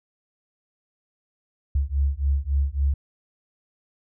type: beating tone pair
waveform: sine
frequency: 68 / 71.6 Hz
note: C#2 / D2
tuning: -33 / -43 cents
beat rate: 3.6 Hz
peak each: -23 / -23 dBFS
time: 1.75-2.94 s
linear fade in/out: 5 ms
effects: none